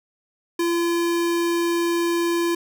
square tone, 341.1 Hz, F4, 41 cents flat, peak -20 dBFS, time 0.59-2.55 s, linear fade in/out 5 ms, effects none

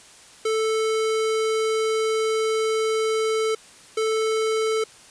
square tone pair in turn, 440 / 440 Hz, A4 / A4, 0 / 0 cents, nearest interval unison, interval 0 cents, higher neither, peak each -21 dBFS, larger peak neither, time 0.45-3.55 / 3.97-4.84 s, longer first, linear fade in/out 5 ms, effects white hiss -48 dBFS RMS until 5.1 s + resampled to 22050 Hz

